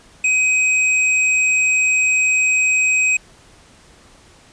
square tone, 2522 Hz, D#7, 23 cents sharp, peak -14 dBFS, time 0.24-3.17 s, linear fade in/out 5 ms, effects pink hiss -48 dBFS RMS until 4.52 s + resampled to 22050 Hz

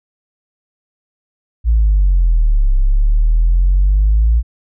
sine exponential two-way sweep, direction down then up, 58.27 to 32.74 to 58.27 Hz, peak -7 dBFS, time 1.64-4.43 s, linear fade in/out 50 ms, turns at 2.75 s, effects tanh soft clip ceiling -5 dBFS

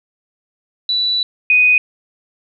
sine tone pair in turn, 3955 / 2491 Hz, B7 / D#7, +2 / +1 cents, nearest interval minor sixth, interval 801 cents, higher first, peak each -14 / -8 dBFS, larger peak second, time 0.89-1.23 / 1.5-1.78 s, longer first, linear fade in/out 2 ms, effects none

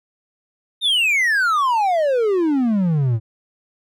triangle exponential sweep, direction down, 3729 to 106.6 Hz, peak -13 dBFS, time 0.81-3.2 s, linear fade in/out 50 ms, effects none

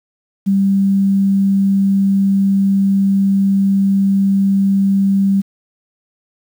sine tone, 196 Hz, G3, in tune, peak -10 dBFS, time 0.46-5.42 s, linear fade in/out 20 ms, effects 7-bit

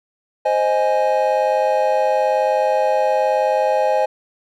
triangle chord, Ab major, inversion first, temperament equal, 523.3 / 622.3 / 830.6 Hz, C5 / Eb5 / Ab5, 0 / 0 / 0 cents, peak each -17 dBFS, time 0.45-4.06 s, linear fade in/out 10 ms, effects none

